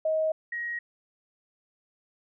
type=tone pair in turn; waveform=sine; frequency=631 / 1890.9 Hz; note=D#5 / A#6; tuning=+24 / +24 cents; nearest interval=octave + perfect fifth; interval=1900 cents; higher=second; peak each=-23 / -30 dBFS; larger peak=first; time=0.05-0.32 / 0.52-0.79 s; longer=neither; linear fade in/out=5 ms; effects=none